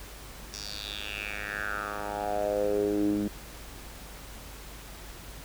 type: tone with band-pass filter sweep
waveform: 10% pulse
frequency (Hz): 103.1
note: G#2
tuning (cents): -12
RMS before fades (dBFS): -31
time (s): 0.53-3.28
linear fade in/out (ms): 5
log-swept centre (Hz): 5600 to 240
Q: 4.8
effects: added 50 Hz sine -46 dBFS peak until 5.44 s + pink hiss -46 dBFS RMS until 5.44 s